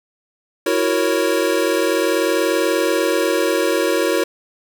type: chord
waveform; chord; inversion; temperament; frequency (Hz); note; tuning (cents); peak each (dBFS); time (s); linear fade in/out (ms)
square; F# dominant seventh; third; equal; 329.6 / 370 / 466.2 / 554.4; E4 / F#4 / A#4 / C#5; 0 / 0 / 0 / 0; -22; 0.66-4.24; 5
effects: none